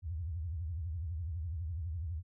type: tone with vibrato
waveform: sine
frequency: 82.4 Hz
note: E2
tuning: in tune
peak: -35 dBFS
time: 0.02-2.23 s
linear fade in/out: 50 ms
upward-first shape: triangle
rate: 12 Hz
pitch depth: 250 cents each way
effects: none